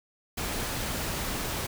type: noise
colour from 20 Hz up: pink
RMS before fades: -32 dBFS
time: 0.37-1.67 s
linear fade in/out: 10 ms
effects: none